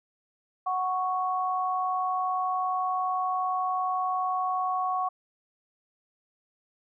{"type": "tone pair together", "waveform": "sine", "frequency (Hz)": [740, 1108.7], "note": ["F#5", "C#6"], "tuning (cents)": [0, 0], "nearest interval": "perfect fifth", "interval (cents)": 700, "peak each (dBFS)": -28, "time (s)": [0.66, 5.09], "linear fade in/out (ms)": 10, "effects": []}